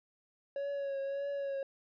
triangle tone with vibrato, 556 Hz, C#5, 5 cents sharp, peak -32 dBFS, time 0.56-1.63 s, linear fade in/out 2 ms, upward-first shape triangle, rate 1.7 Hz, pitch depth 35 cents each way, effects resampled to 11025 Hz

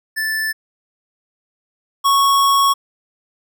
square tone pair in turn, 1757 / 1106.8 Hz, A6 / C#6, -3 / -3 cents, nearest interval minor sixth, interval 800 cents, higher first, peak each -19 / -12 dBFS, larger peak second, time 0.16-0.53 / 2.04-2.74 s, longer second, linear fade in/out 20 ms, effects none

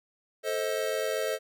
square chord, A diminished, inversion none, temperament just, 440 / 528 / 633.6 Hz, A4 / C5 / Eb5, 0 / +16 / +31 cents, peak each -33 dBFS, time 0.43-1.39 s, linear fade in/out 50 ms, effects none

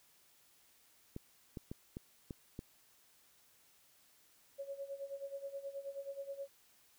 clicks, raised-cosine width 3 ms, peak -30 dBFS, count 6, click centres 1.164 / 1.572 / 1.715 / 1.969 / 2.308 / 2.591 s
sine tone with tremolo, 554.4 Hz, C#5, in tune, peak -39 dBFS, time 4.58-6.48 s, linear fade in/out 20 ms, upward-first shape sine, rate 9.4 Hz, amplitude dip 80%
effects white hiss -68 dBFS RMS until 6.98 s

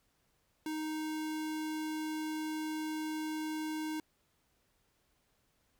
square tone, 311.1 Hz, D#4, in tune, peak -36 dBFS, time 0.66-4 s, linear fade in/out 2 ms, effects pink hiss -75 dBFS RMS until 5.79 s

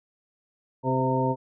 harmonic tone with a mistuned harmonic, 130.81 Hz, C3, in tune, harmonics 1 / 2 / 3 / 4 / 5 / 7, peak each -27 / -28 / -30 / -29 / -34 / -27 dBFS, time 0.83-1.36 s, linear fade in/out 50 ms, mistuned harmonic 4, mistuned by -22 cents, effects none

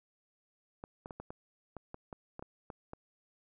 clicks, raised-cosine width 1 ms, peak -29 dBFS, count 12, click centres 0.839 / 1.059 / 1.108 / 1.2 / 1.305 / 1.767 / 1.944 / 2.128 / 2.394 / 2.425 / 2.702 / 2.934 s, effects none

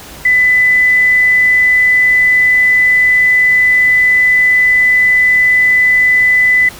sine tone, 2000 Hz, B6, 21 cents sharp, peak -6 dBFS, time 0.25-6.69 s, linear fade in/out 5 ms, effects pink hiss -32 dBFS RMS until 6.79 s

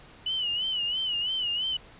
sine tone with vibrato, 2960 Hz, F#7, in tune, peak -26 dBFS, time 0.26-1.77 s, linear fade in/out 5 ms, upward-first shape sine, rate 3 Hz, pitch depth 90 cents each way, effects pink hiss -51 dBFS RMS until 1.99 s + resampled to 8000 Hz

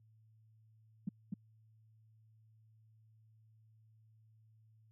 sine tone with echo, 191.6 Hz, G3, 39 cents flat, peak -33 dBFS, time 1.07-1.09 s, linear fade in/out 5 ms, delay 250 ms, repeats 1, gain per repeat -2 dB, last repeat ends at 1.34 s, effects added 110 Hz sine -61 dBFS peak until 4.91 s + high-pass 100 Hz 12 dB/octave

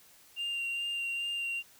sine tone with vibrato, 2781 Hz, F7, 8 cents flat, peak -29 dBFS, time 0.36-1.63 s, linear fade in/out 50 ms, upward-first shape sine, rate 2.4 Hz, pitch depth 15 cents each way, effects tanh soft clip ceiling -31 dBFS + white hiss -59 dBFS RMS until 1.79 s

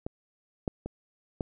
clicks, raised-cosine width 2 ms, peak -20 / -15 / -22 / -17 dBFS, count 4, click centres 0.065 / 0.678 / 0.86 / 1.408 s, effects none

